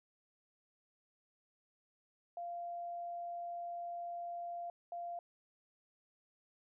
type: tone bursts at uneven times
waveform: sine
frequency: 693 Hz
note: F5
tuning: 14 cents flat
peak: -40 dBFS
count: 2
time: 2.37-4.7 / 4.92-5.19 s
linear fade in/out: 2 ms
effects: none